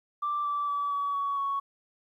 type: tone with pitch steps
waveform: sine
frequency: 1174.7 / 1161.9 / 1149.2 / 1136.7 / 1124.2 / 1112 Hz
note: D6 / D6 / D6 / C#6 / C#6 / C#6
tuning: 0 / -19 / -38 / +43 / +24 / +5 cents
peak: -26 dBFS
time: 0.22-1.6 s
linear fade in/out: 10 ms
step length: 230 ms
effects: tanh soft clip ceiling -22 dBFS + 11-bit